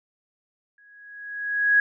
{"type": "tone with exponential growth", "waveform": "sine", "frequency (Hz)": 1661.2, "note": "G#6", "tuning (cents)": 0, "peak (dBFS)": -13, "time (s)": [0.78, 1.8], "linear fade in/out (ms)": 2, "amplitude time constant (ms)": 220, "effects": []}